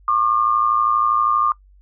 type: tone pair together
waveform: sine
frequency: 1087.5 / 1200 Hz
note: C#6 / D6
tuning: -33 / +37 cents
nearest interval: major second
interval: 170 cents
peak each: -20 / -16 dBFS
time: 0.08-1.52 s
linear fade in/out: 2 ms
effects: noise-tail reverb RT60 0.1 s tail -21 dB re dry + added 48 Hz sine -47 dBFS peak until 1.81 s